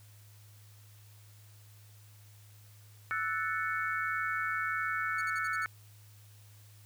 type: chord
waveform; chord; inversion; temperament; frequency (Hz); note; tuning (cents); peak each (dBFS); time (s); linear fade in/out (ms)
sine; F# minor seventh; third; equal; 1318.5 / 1480 / 1760 / 2217; E6 / F#6 / A6 / C#7; 0 / 0 / 0 / 0; -35 / -35 / -37 / -39; 3.11-5.66; 0
type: tone bursts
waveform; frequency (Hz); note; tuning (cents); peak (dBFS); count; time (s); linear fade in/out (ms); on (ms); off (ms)
15% pulse; 2217; C#7; 0; -39; 6; 5.18-5.65; 5; 35; 52
effects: added 104 Hz sine -54 dBFS peak until 6.85 s + white hiss -62 dBFS RMS until 6.85 s